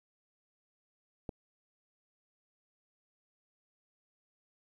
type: click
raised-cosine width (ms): 2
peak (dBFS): -25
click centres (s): 1.292
effects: 11-bit